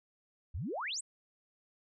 sine exponential sweep, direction up, 63 to 8890 Hz, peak -35 dBFS, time 0.54-1.01 s, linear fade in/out 10 ms, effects none

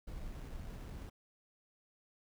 brown noise with sample-and-hold, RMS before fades -45 dBFS, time 0.07-1.1 s, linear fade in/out 10 ms, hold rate 4410 Hz, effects none

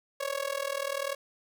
sawtooth tone with amplitude modulation, 554.4 Hz, C#5, in tune, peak -23 dBFS, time 0.2-1.15 s, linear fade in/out 10 ms, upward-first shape sine, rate 40.3 Hz, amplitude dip 90%, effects none

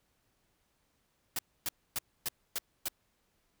white noise bursts, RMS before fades -34 dBFS, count 6, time 1.36-2.884 s, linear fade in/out 2 ms, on 29 ms, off 270 ms, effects pink hiss -75 dBFS RMS until 3.6 s

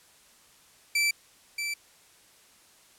sawtooth tone with echo, 2329 Hz, D7, 15 cents flat, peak -19 dBFS, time 0.95-1.11 s, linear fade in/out 5 ms, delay 630 ms, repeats 1, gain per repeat -7 dB, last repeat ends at 1.74 s, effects white hiss -58 dBFS RMS until 2.98 s + low-pass 11000 Hz 12 dB/octave

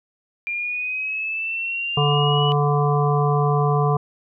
sine linear sweep, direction up, 2387 to 2953 Hz, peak -23 dBFS, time 0.47-2.52 s, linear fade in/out 0 ms
harmonic tone, 145.4 Hz, D3, 17 cents flat, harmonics 1 / 3 / 5 / 7 / 8, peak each -18 / -23 / -25 / -26 / -27 dBFS, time 1.97-3.97 s, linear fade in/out 5 ms
effects none

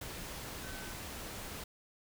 sine tone in noise, 1524 Hz, G6, 49 cents flat, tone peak -50 dBFS, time 0.63-0.93 s, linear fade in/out 5 ms, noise pink, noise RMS -44 dBFS, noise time 0.01-1.64 s, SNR -9 dB, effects none

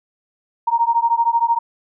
sine beating tone pair, 925 / 938 Hz, A#5 / A#5, -14 / +11 cents, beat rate 13 Hz, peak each -17 dBFS, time 0.67-1.59 s, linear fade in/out 10 ms, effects none

